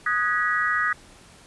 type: chord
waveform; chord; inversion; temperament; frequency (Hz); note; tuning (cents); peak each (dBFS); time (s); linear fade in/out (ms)
sine; G# minor seventh; second; equal with one note detuned; 1244.5 / 1480 / 1661.2 / 1928.2; D#6 / F#6 / G#6 / B6; 0 / 0 / 0 / -42; -25 / -29 / -26 / -25; 0.06-0.93; 5
effects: pink hiss -50 dBFS RMS until 1.46 s + resampled to 24000 Hz